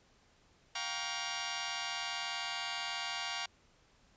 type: chord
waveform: 10% pulse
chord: G half-diminished seventh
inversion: third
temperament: just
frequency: 705.6 / 784 / 940.8 / 1128.9 Hz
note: F5 / G5 / Bb5 / Db6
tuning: +18 / 0 / +16 / +31 cents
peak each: -34 dBFS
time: 0.75-3.46 s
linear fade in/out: 5 ms
effects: pink hiss -67 dBFS RMS until 4.16 s + resampled to 16000 Hz